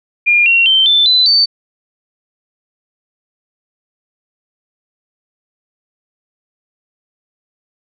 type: tone with pitch steps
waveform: sine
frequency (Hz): 2413 / 2740 / 3111 / 3533 / 4012 / 4555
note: D7 / F7 / G7 / A7 / B7 / C#8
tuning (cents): +46 / -34 / -14 / +6 / +26 / +46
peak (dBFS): -7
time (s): 0.26-1.46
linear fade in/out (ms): 20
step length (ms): 200
effects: none